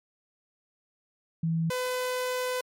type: tone pair in turn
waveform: sine / sawtooth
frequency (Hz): 163.9 / 504.1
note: E3 / B4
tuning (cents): -10 / +35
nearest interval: octave + perfect fifth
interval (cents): 1945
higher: second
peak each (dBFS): -24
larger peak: neither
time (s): 1.43-1.7 / 1.7-2.61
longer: second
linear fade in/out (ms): 5
effects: MP3 64 kbps